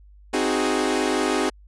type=chord; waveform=sawtooth; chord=Ab dominant seventh; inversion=first; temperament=equal; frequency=261.6 / 311.1 / 370 / 415.3 Hz; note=C4 / Eb4 / Gb4 / Ab4; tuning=0 / 0 / 0 / 0 cents; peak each=-22 dBFS; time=0.33-1.5 s; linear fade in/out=10 ms; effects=added 50 Hz sine -46 dBFS peak until 1.67 s + resampled to 24000 Hz